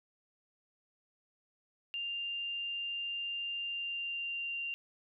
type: tone with pitch glide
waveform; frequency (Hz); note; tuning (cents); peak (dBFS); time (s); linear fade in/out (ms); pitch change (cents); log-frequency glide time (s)
sine; 2794 to 2776; F7 to F7; 0 to -11; -35; 1.94-4.74; 0; -11; 3.59-4.56
effects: none